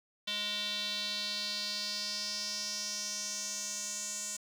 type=tone with band-pass filter sweep; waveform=square; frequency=207.7 Hz; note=G#3; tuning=in tune; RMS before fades=-37 dBFS; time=0.27-4.37 s; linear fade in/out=10 ms; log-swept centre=3500 to 7300 Hz; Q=4.5; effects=9-bit